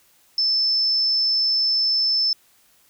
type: tone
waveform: sine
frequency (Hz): 5274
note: E8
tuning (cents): 0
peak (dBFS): -17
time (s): 0.38-2.33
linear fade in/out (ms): 2
effects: white hiss -58 dBFS RMS until 2.89 s